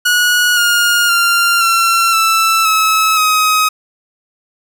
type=tone with pitch steps; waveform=sawtooth; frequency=1457 / 1422.9 / 1389.6 / 1357.1 / 1325.3 / 1294.3 / 1264 Hz; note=F#6 / F6 / F6 / E6 / E6 / E6 / D#6; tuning=-27 / +32 / -9 / +50 / +9 / -32 / +27 cents; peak=-6 dBFS; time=0.05-3.69 s; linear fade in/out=10 ms; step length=520 ms; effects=none